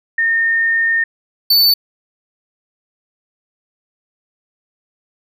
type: tone pair in turn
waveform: sine / square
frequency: 1827 / 4506 Hz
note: A#6 / C#8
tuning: -35 / +28 cents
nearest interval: octave + major third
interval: 1563 cents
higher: second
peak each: -12 / -9 dBFS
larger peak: second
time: 0.18-1.04 / 1.5-1.74 s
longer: first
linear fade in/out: 5 ms
effects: none